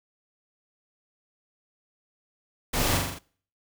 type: noise with echo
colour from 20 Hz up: pink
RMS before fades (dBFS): -27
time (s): 2.73-2.98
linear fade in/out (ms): 10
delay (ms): 42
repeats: 5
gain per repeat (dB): -3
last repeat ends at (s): 3.19
effects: noise-tail reverb RT60 0.5 s tail -23 dB re dry